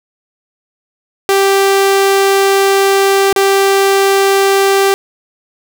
sawtooth tone with dropouts, 392 Hz, G4, in tune, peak -4 dBFS, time 1.29-4.94 s, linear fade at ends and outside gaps 0 ms, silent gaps 3.327-3.362 s, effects none

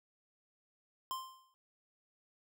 square tone with exponential decay, 1046.5 Hz, C6, in tune, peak -35 dBFS, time 1.11-1.54 s, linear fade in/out 0 ms, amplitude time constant 93 ms, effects none

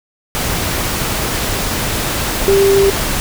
sine tone in noise, 394.1 Hz, G4, 9 cents sharp, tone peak -8 dBFS, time 2.48-2.9 s, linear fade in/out 0 ms, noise pink, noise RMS -18 dBFS, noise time 0.35-3.2 s, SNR +7 dB, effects none

